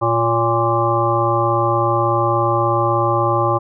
harmonic tone with a mistuned harmonic, 116.54 Hz, A#2, in tune, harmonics 1 / 3 / 5 / 7 / 9 / 10, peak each -21 / -21 / -21 / -21 / -21 / -21 dBFS, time 0.01-3.59 s, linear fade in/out 20 ms, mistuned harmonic 5, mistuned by -33 cents, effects none

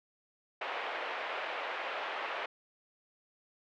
pink band-pass noise, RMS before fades -38 dBFS, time 0.61-2.46 s, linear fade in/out 5 ms, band 510 to 2900 Hz, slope 24 dB/octave, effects none

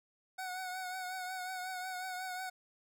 25% pulse tone with vibrato, 740 Hz, F#5, in tune, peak -35 dBFS, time 0.38-2.5 s, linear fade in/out 10 ms, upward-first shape triangle, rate 5.5 Hz, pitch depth 44 cents each way, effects none

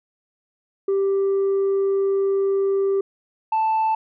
sine tone pair in turn, 392 / 881 Hz, G4 / A5, 0 / +2 cents, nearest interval octave + major second, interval 1402 cents, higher second, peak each -15 dBFS, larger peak neither, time 0.88-3.01 / 3.52-3.95 s, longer first, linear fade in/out 5 ms, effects tanh soft clip ceiling -16 dBFS

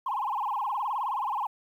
sine tone with vibrato, 940 Hz, A#5, 14 cents sharp, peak -26 dBFS, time 0.06-1.47 s, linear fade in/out 5 ms, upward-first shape sine, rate 19 Hz, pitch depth 260 cents each way, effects tanh soft clip ceiling -23 dBFS + 10-bit

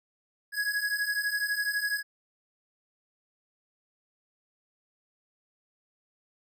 square beating tone pair, 1661.2 / 1673.2 Hz, G#6 / G#6, 0 / +12 cents, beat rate 12 Hz, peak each -33 / -30 dBFS, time 0.52-2.03 s, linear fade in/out 50 ms, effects none

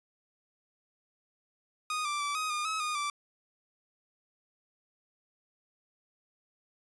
sawtooth tone with pitch steps, 1240 / 1176 / 1160 / 1256 / 1214 / 1284 / 1226 / 1168 Hz, D#6 / D6 / D6 / D#6 / D#6 / E6 / D#6 / D6, -6 / +2 / -22 / +16 / -43 / -46 / -26 / -10 cents, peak -27 dBFS, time 1.9-3.1 s, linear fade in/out 2 ms, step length 150 ms, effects resampled to 24000 Hz

